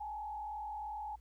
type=tone with frequency modulation; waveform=sine; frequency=844 Hz; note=G#5; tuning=28 cents sharp; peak=-39 dBFS; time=0-1.16 s; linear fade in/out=10 ms; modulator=42.7 Hz; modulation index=0.75; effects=added 60 Hz sine -55 dBFS peak until 1.2 s + pink hiss -75 dBFS RMS until 1.2 s